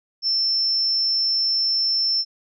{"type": "tone", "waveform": "sine", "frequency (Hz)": 5350, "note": "E8", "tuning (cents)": 25, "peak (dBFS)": -18, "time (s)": [0.22, 2.25], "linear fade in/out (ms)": 50, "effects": []}